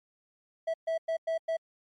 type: tone bursts at uneven times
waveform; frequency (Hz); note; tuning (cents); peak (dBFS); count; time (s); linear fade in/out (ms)
triangle; 653; E5; -17; -25; 5; 0.67-0.74 / 0.87-0.98 / 1.08-1.17 / 1.27-1.38 / 1.48-1.57; 10
effects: MP3 48 kbps